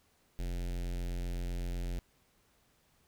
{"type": "tone with notch filter", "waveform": "square", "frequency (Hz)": 43.94, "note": "F1", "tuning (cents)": 11, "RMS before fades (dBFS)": -36, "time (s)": [0.39, 1.99], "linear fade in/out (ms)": 0, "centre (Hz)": 1100, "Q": 0.97, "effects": ["pink hiss -70 dBFS RMS until 3.07 s"]}